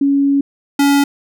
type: tone pair in turn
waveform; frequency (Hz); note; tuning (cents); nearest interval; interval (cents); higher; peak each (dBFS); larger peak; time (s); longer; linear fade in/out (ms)
sine / square; 279.3 / 282.1; C#4 / C#4; +13 / +30; unison; 17; second; -10; neither; 0.01-0.41 / 0.79-1.04; first; 5
effects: none